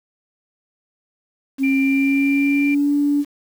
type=tone with pitch glide; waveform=sine; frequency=270.6 to 288.4 Hz; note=C#4 to D4; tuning=-42 to -31 cents; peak=-14 dBFS; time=1.58-3.25 s; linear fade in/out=50 ms; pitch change=+111 cents; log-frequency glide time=1.81-2.93 s
type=tone; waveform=sine; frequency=2366 Hz; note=D7; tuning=12 cents sharp; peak=-22 dBFS; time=1.63-2.75 s; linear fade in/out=10 ms
effects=tanh soft clip ceiling -7 dBFS + 7-bit